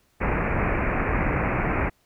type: low-pass noise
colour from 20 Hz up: pink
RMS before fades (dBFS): -24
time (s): 0.2-1.9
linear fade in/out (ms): 20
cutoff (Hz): 2500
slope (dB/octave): 96
effects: pink hiss -65 dBFS RMS until 2.05 s